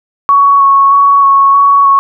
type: tone with vibrato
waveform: sine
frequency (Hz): 1112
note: C#6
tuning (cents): +5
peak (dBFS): -3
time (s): 0.29-1.99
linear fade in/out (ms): 0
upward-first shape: square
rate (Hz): 1.6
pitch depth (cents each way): 12
effects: none